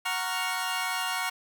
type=chord; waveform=20% pulse; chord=Gb major seventh; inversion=none; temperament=equal; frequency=740 / 932.3 / 1108.7 / 1396.9 Hz; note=Gb5 / Bb5 / Db6 / F6; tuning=0 / 0 / 0 / 0 cents; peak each=-29 dBFS; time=0.05-1.3 s; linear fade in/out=10 ms; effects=none